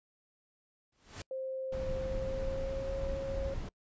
pink noise with exponential growth, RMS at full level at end -40 dBFS, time 0.92-1.22 s, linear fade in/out 5 ms, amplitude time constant 65 ms
sine tone with pitch glide, 526 to 543.3 Hz, C5 to C#5, +9 to -35 cents, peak -35 dBFS, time 1.31-3.54 s, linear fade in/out 2 ms, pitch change +56 cents, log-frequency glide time 2-3.01 s
brown noise, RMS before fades -38 dBFS, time 1.72-3.69 s, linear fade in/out 5 ms
effects noise-tail reverb RT60 0.1 s tail -26 dB re dry + resampled to 16000 Hz

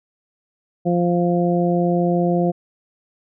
harmonic tone, 174.61 Hz, F3, in tune, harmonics 1 / 2 / 3 / 4, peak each -18 / -21 / -23 / -24 dBFS, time 0.85-2.52 s, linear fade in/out 20 ms, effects none

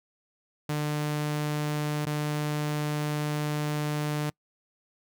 sawtooth tone with dropouts, 149.5 Hz, D3, 31 cents sharp, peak -23 dBFS, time 0.69-4.3 s, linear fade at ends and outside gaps 5 ms, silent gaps 2.054-2.065 s, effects noise-tail reverb RT60 0.1 s tail -25 dB re dry

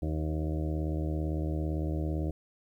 harmonic tone with a mistuned harmonic, 77.78 Hz, D#2, in tune, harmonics 1 / 2 / 3 / 4 / 5 / 6 / 7 / 8 / 9, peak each -31 / -35 / -47 / -36 / -43 / -49 / -44 / -46 / -49 dBFS, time 0.02-2.31 s, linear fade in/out 5 ms, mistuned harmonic 6, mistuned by +31 cents, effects 11-bit

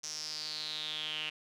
sawtooth tone with band-pass filter sweep, 153.5 Hz, D#3, 23 cents flat, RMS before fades -39 dBFS, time 0.03-1.3 s, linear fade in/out 10 ms, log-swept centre 5900 to 2800 Hz, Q 7.5, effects none

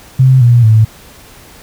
sine tone with pitch steps, 130.81 / 119.95 / 110 Hz, C3 / A#2 / A2, 0 / +50 / 0 cents, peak -3 dBFS, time 0.19-0.85 s, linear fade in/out 10 ms, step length 220 ms, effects pink hiss -38 dBFS RMS until 1.62 s

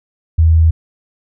sine tone, 81 Hz, E2, 30 cents flat, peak -6 dBFS, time 0.38-0.71 s, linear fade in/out 10 ms, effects none

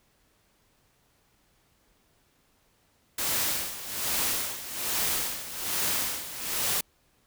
white noise with tremolo, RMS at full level -27 dBFS, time 3.18-6.81 s, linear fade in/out 5 ms, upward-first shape sine, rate 1.2 Hz, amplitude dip 75%, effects pink hiss -67 dBFS RMS until 7.26 s

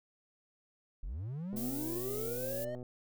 triangle linear sweep, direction up, 32.32 to 622.3 Hz, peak -35 dBFS, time 1.03-2.75 s, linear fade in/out 0 ms
click train, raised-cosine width 2 ms, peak -33 dBFS, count 162, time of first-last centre 1.53-2.828 s, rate 124 Hz
violet noise, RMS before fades -42 dBFS, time 1.56-2.65 s, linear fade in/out 10 ms
effects none

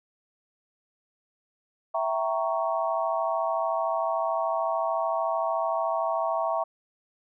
sine chord, E diminished seventh, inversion none, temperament equal with one note detuned, 659.3 / 772.8 / 932.3 / 1108.7 Hz, E5 / G5 / Bb5 / Db6, 0 / -25 / 0 / 0 cents, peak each -27 / -32 / -31 / -31 dBFS, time 1.94-6.64 s, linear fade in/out 10 ms, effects none

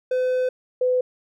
triangle / sine tone pair in turn, 508 / 503.9 Hz, B4 / B4, +49 / +35 cents, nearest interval unison, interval 14 cents, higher first, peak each -17 dBFS, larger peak neither, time 0.11-0.49 / 0.81-1.01 s, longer first, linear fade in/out 5 ms, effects none

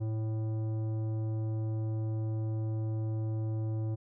sine tone with tanh clipping, 110 Hz, A2, in tune, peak -32 dBFS, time 0-3.96 s, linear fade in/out 20 ms, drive 12 dB, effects none

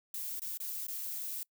violet noise with dropouts, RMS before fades -39 dBFS, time 0.14-1.43 s, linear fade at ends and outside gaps 1 ms, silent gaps 0.395-0.419 / 0.573-0.602 / 0.867-0.883 s, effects noise-tail reverb RT60 0.1 s tail -25 dB re dry

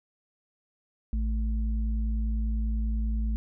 sine tone pair together, 55.04 / 220 Hz, A1 / A3, +1 / 0 cents, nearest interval 2 octaves, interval 2399 cents, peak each -25 / -36 dBFS, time 1.13-3.36 s, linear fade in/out 0 ms, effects none

